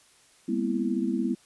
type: tone cluster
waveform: sine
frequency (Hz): 202.1 / 237 / 255 / 331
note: G#3 / A#3 / C4 / E4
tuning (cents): -47 / +29 / -44 / +7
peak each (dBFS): -30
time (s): 0.48-1.35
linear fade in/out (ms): 10
effects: white hiss -59 dBFS RMS until 1.45 s + resampled to 24000 Hz